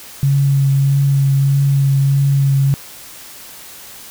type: tone with vibrato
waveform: sine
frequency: 138.2 Hz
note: C#3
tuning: 5 cents flat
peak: -10 dBFS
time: 0.23-2.74 s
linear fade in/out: 0 ms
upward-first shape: triangle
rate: 1.6 Hz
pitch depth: 17 cents each way
effects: white hiss -36 dBFS RMS until 4.1 s